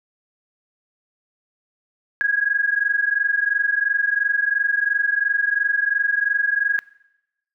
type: tone pair together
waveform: sine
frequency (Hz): 1638.3 / 1661.2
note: G#6 / G#6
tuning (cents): -24 / 0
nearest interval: unison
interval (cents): 24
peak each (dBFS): -20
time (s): 2.21-6.79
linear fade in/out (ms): 0
effects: noise-tail reverb RT60 0.9 s tail -22 dB re dry